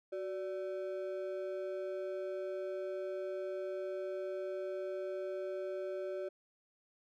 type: ring-modulated tone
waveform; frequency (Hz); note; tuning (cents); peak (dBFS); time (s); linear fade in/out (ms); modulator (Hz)
triangle; 477.3; A#4; +41; -32; 0.12-6.29; 10; 105
effects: none